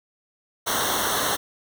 pink noise with comb filter, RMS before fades -24 dBFS, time 0.66-1.37 s, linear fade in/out 20 ms, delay 0.41 ms, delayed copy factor -1, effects none

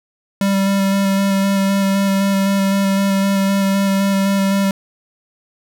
square tone with vibrato, 196 Hz, G3, in tune, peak -14 dBFS, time 0.41-4.71 s, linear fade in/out 2 ms, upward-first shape square, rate 3.9 Hz, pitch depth 11 cents each way, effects none

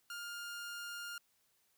sawtooth tone, 1409 Hz, F6, 15 cents sharp, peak -39 dBFS, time 0.1-1.18 s, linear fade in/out 2 ms, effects white hiss -75 dBFS RMS until 1.77 s

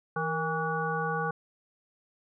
harmonic tone with a mistuned harmonic, 162.8 Hz, E3, 21 cents flat, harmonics 1 / 3 / 5 / 7 / 9, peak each -34 / -34 / -34 / -34 / -34 dBFS, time 0.16-1.31 s, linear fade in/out 5 ms, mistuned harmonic 3, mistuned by -74 cents, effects none

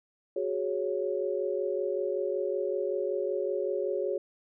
sine chord, F# suspended second, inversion none, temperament equal, 370 / 415.3 / 554.4 Hz, F#4 / G#4 / C#5, 0 / 0 / 0 cents, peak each -32 dBFS, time 0.36-4.18 s, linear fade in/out 5 ms, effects none

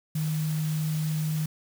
sine tone in noise, 155.1 Hz, D#3, 5 cents flat, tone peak -25 dBFS, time 0.15-1.46 s, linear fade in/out 5 ms, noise white, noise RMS -41 dBFS, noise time 0.15-1.46 s, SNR +13 dB, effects none

